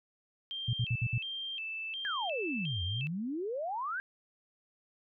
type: tone with vibrato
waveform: sine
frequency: 2895 Hz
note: F#7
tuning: 38 cents flat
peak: -36 dBFS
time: 0.51-3.07 s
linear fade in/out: 0 ms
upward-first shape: square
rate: 1.4 Hz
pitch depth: 160 cents each way
type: tone bursts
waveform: sine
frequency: 118.7 Hz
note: A#2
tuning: 32 cents sharp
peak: -27 dBFS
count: 5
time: 0.68-1.181 s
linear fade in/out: 5 ms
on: 53 ms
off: 59 ms
type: exponential two-way sweep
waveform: sine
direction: down then up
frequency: 1738 to 82.41 to 1633 Hz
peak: -33 dBFS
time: 2.05-4 s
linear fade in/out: 0 ms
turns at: 2.83 s
effects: none